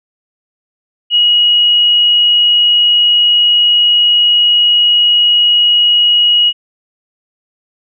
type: tone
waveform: sine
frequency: 2900 Hz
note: F#7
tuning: 35 cents flat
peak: -6 dBFS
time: 1.1-6.53 s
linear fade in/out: 50 ms
effects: none